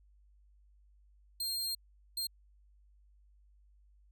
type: tone bursts at uneven times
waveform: sawtooth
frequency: 4202 Hz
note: C8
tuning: 7 cents sharp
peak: -31 dBFS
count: 2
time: 1.4-1.75 / 2.17-2.27 s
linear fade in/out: 5 ms
effects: added 50 Hz sine -61 dBFS peak until 4.11 s